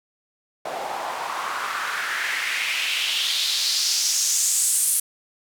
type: noise with band-pass filter sweep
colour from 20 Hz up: white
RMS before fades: -24 dBFS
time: 0.65-5 s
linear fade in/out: 5 ms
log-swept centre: 650 to 10000 Hz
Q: 2.9
effects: none